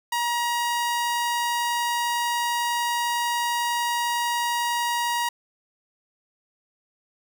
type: tone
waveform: sawtooth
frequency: 951 Hz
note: A#5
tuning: 34 cents sharp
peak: -19 dBFS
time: 0.12-5.29 s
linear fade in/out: 5 ms
effects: none